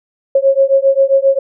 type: beating tone pair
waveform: sine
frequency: 540 / 547.5 Hz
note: C#5 / C#5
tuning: -45 / -22 cents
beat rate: 7.5 Hz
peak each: -11 dBFS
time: 0.35-1.39 s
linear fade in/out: 5 ms
effects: none